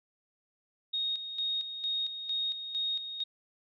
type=tone with tremolo; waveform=sine; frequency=3729 Hz; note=A#7; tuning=in tune; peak=-29 dBFS; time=0.93-3.24 s; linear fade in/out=10 ms; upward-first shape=square; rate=2.2 Hz; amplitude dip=60%; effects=none